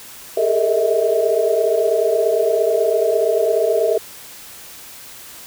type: tone cluster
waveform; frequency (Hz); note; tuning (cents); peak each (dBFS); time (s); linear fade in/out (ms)
sine; 404.1 / 418.8 / 455.7 / 622 / 651; G#4 / G#4 / A#4 / D#5 / E5; -47 / +15 / -39 / -1 / -22; -23 / -23 / -18 / -22 / -19; 0.37-3.98; 5
effects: white hiss -38 dBFS RMS until 5.46 s